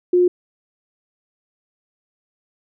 sine tone, 357.6 Hz, F4, 41 cents sharp, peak -11 dBFS, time 0.13-0.28 s, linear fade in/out 5 ms, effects none

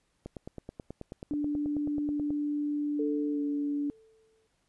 click train, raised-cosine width 2 ms, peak -26 dBFS, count 20, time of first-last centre 0.26-2.305 s, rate 9.29 Hz
sine tone with pitch glide, 293.7 to 288.8 Hz, D4 to D4, 0 to -29 cents, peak -28 dBFS, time 1.31-3.9 s, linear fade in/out 0 ms, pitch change -29 cents, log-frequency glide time 3.31-3.39 s
sine tone with exponential decay, 442.3 Hz, A4, 9 cents sharp, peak -29 dBFS, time 2.99-4.47 s, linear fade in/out 5 ms, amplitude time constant 320 ms
effects pink hiss -74 dBFS RMS until 4.68 s + resampled to 24000 Hz

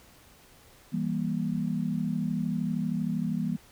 sine chord, E diminished, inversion none, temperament just, 164.81 / 197.78 / 237.3 Hz, E3 / G3 / Bb3, 0 / +16 / +31 cents, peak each -31 dBFS, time 0.92-3.57 s, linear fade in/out 20 ms, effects pink hiss -56 dBFS RMS until 3.71 s

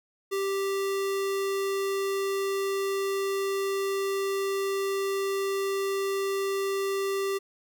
square tone, 392 Hz, G4, in tune, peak -27 dBFS, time 0.31-7.39 s, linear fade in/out 20 ms, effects none

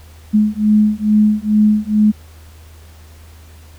sine beating tone pair, 211 / 213.3 Hz, G#3 / G#3, +28 / +46 cents, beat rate 2.3 Hz, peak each -13 dBFS, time 0.33-2.12 s, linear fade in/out 20 ms, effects added 79 Hz sine -38 dBFS peak until 3.78 s + pink hiss -47 dBFS RMS until 3.78 s

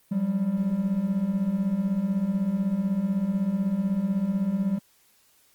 triangle beating tone pair, 181.5 / 197.5 Hz, F#3 / G3, -33 / +13 cents, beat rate 16 Hz, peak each -27 / -22 dBFS, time 0.11-4.79 s, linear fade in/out 10 ms, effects white hiss -62 dBFS RMS until 5.54 s + Opus 32 kbps

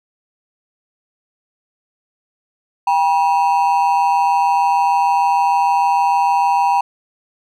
triangle ring-modulated tone, 880 Hz, A5, in tune, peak -7 dBFS, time 2.87-6.81 s, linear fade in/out 5 ms, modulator 83.3 Hz, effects none

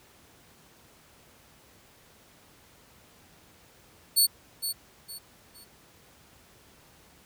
15% pulse tone with echo, 4435 Hz, C#8, in tune, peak -12 dBFS, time 4.16-4.27 s, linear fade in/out 20 ms, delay 460 ms, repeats 3, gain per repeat -10 dB, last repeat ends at 5.65 s, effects pink hiss -57 dBFS RMS until 7.25 s + high-pass 60 Hz 12 dB/octave

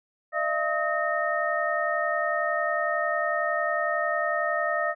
sine tone cluster, 606 / 677 / 1269 / 1840 Hz, D#5 / E5 / D#6 / A#6, -46 / +46 / +34 / -23 cents, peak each -29 dBFS, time 0.32-4.95 s, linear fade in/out 50 ms, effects none

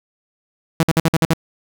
sawtooth tone bursts, 163.1 Hz, E3, 18 cents flat, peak -8 dBFS, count 7, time 0.8-1.335 s, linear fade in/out 0 ms, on 31 ms, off 53 ms, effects none

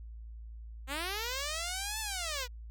5% pulse linear two-way sweep, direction up then down, 255.9 to 888 to 470 Hz, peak -23 dBFS, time 0.87-2.48 s, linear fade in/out 50 ms, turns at 2 s, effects added 56 Hz sine -43 dBFS peak until 2.7 s

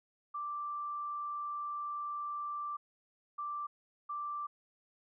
sine tone bursts at uneven times, 1174.7 Hz, D6, in tune, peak -36 dBFS, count 3, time 0.34-2.77 / 3.38-3.67 / 4.09-4.47 s, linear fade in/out 10 ms, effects none

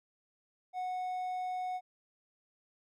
triangle tone, 735 Hz, F#5, 12 cents flat, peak -32 dBFS, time 0.73-1.81 s, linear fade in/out 50 ms, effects none

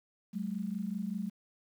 sine tone pair together, 189.1 / 214.3 Hz, F#3 / A3, +38 / -45 cents, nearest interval major second, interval 217 cents, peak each -36 / -36 dBFS, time 0.33-1.3 s, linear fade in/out 20 ms, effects 10-bit

